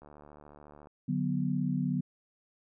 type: click train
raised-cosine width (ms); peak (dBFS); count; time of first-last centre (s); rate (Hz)
1; -38; 64; 0.02-0.871; 74
type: chord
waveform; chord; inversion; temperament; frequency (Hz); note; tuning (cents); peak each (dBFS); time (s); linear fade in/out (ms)
sine; B minor; first; just; 148.16 / 185.21 / 246.9; D3 / F#3 / B3; +16 / +2 / 0; -32; 1.08-2.01; 10
effects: none